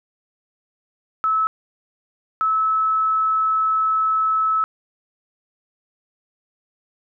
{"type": "tone bursts at uneven times", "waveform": "sine", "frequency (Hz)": 1300, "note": "E6", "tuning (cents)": -24, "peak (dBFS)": -16, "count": 2, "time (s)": [[1.24, 1.47], [2.41, 4.64]], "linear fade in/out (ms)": 0, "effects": []}